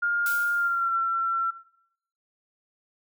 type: tone with pitch glide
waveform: sine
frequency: 1411 to 1352.7 Hz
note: F6 to E6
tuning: +17 to +44 cents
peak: -22 dBFS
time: 0.02-1.51 s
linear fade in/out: 10 ms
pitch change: -73 cents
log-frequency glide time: 0.53-0.95 s
type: noise with exponential decay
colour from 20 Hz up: blue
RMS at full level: -32 dBFS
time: 0.26-0.95 s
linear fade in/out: 2 ms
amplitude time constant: 150 ms
effects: noise-tail reverb RT60 0.7 s tail -18 dB re dry